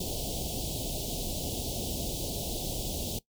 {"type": "band-stop noise", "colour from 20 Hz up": "pink", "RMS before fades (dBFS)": -34, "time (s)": [0, 3.19], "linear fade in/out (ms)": 5, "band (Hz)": [750, 3000], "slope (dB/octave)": 48, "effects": ["noise-tail reverb RT60 0.1 s tail -19 dB re dry"]}